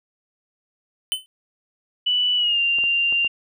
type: tone with exponential decay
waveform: square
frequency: 3042 Hz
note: F#7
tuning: 47 cents sharp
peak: -17 dBFS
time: 1.12-1.26 s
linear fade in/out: 0 ms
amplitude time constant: 30 ms
type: tone with pitch glide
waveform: sine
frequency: 2966 to 2783 Hz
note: F#7 to F7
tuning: +4 to -7 cents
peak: -17 dBFS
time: 2.06-3.28 s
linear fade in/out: 10 ms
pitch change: -111 cents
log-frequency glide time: 2.36-2.6 s
type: clicks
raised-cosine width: 1 ms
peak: -25 dBFS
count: 4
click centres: 2.786 / 2.839 / 3.125 / 3.247 s
effects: none